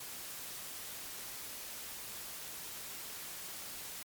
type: noise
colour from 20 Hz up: white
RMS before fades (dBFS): -45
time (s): 0-4.03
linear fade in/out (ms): 5
effects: MP3 96 kbps